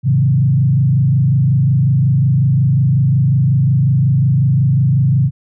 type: tone with frequency modulation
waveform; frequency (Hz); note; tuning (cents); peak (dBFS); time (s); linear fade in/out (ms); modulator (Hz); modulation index
sine; 133.6; C3; +36; -9; 0.03-5.31; 50; 25.5; 0.99
effects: none